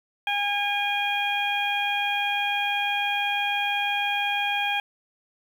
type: harmonic tone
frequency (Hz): 814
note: G#5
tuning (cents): -35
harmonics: 1 / 2 / 3 / 4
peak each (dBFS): -27 / -31 / -27 / -30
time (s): 0.27-4.8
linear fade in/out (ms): 2
effects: 8-bit